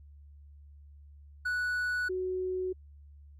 triangle / sine tone pair in turn, 1476 / 370.1 Hz, F#6 / F#4, -5 / 0 cents, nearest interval 2 octaves, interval 2395 cents, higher first, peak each -27 / -30 dBFS, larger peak first, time 1.45-2.09 / 2.09-2.73 s, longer neither, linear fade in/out 10 ms, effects added 72 Hz sine -50 dBFS peak until 3.39 s + Opus 48 kbps

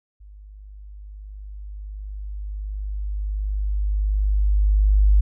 sine tone with level ramp, 50.7 Hz, G#1, 41 cents flat, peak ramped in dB -41 to -11 dBFS, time 0.2-5.21 s, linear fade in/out 10 ms, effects none

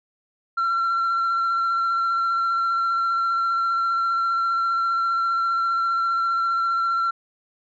sine tone with vibrato, 1360 Hz, F6, 46 cents flat, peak -17 dBFS, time 0.57-7.11 s, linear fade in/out 10 ms, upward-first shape triangle, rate 15 Hz, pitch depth 19 cents each way, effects tanh soft clip ceiling -18 dBFS

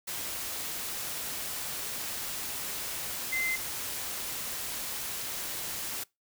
sine tone in noise, 2070 Hz, C7, 19 cents flat, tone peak -28 dBFS, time 3.32-3.56 s, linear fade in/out 10 ms, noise white, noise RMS -36 dBFS, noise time 0.07-6.04 s, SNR +5 dB, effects noise-tail reverb RT60 0.2 s tail -23 dB re dry

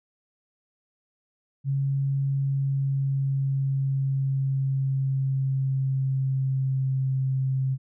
sine tone with pitch glide, 137.5 to 132.59 Hz, C#3 to C3, -14 to +23 cents, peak -22 dBFS, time 1.64-7.78 s, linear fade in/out 50 ms, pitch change -63 cents, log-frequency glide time 2.31-7.2 s, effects none

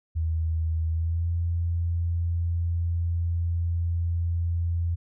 sine tone with pitch glide, 80.8 to 85.01 Hz, E2 to F2, -34 to -46 cents, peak -23 dBFS, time 0.15-4.96 s, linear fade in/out 20 ms, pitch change +88 cents, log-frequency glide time 0.9-1.29 s, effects none

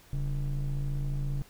triangle ring-modulated tone, 82.6 Hz, E2, 4 cents sharp, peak -23 dBFS, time 0.13-1.42 s, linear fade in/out 0 ms, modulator 55.3 Hz, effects pink hiss -57 dBFS RMS until 1.49 s

